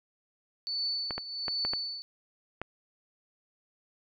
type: tone with tremolo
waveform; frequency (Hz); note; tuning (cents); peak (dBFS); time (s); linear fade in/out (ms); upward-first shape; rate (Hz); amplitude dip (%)
sine; 4485; C#8; +19; -28; 0.67-2.02; 0; triangle; 1.3; 75
type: clicks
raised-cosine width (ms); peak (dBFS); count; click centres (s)
0.5; -19; 6; 1.108 / 1.18 / 1.482 / 1.65 / 1.735 / 2.616
effects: none